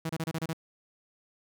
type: tone bursts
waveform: sawtooth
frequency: 162 Hz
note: E3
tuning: 30 cents flat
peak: -26 dBFS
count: 7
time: 0.05-0.532 s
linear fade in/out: 5 ms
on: 44 ms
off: 29 ms
effects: none